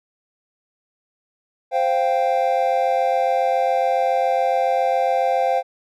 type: chord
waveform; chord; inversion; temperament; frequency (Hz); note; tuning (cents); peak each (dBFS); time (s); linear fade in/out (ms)
triangle; C suspended fourth; none; just; 523.3 / 697.7 / 784.9; C5 / F5 / G5; 0 / -2 / +2; -19; 1.71-5.63; 50
effects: none